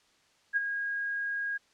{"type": "tone with ADSR envelope", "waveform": "sine", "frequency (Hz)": 1635, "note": "G#6", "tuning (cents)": -28, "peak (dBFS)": -22, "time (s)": [0.53, 1.58], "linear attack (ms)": 36, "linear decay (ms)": 22, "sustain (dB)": -8, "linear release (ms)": 16, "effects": ["white hiss -66 dBFS RMS until 1.73 s", "low-pass 6000 Hz 12 dB/octave"]}